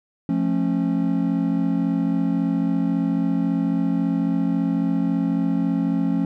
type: chord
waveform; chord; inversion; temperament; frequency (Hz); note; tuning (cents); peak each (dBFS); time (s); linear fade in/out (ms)
triangle; F augmented; none; just; 174.61 / 218.3 / 272.8; F3 / A3 / C#4; 0 / -13 / -28; -21 / -23 / -20; 0.29-6.25; 2
effects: none